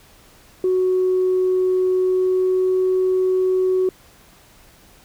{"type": "tone with pitch glide", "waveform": "sine", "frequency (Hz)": [370, 372.1], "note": ["F#4", "F#4"], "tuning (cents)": [0, 10], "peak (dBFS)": -14, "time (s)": [0.64, 3.89], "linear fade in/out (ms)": 2, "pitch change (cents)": 10, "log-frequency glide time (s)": [1.98, 2.84], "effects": ["tanh soft clip ceiling -11 dBFS", "pink hiss -50 dBFS RMS until 5.04 s"]}